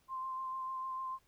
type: tone with vibrato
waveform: sine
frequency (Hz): 1046.5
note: C6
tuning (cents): 0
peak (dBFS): -37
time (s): 0.08-1.19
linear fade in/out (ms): 50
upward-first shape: sine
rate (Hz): 6.7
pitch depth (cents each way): 16
effects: pink hiss -72 dBFS RMS until 1.27 s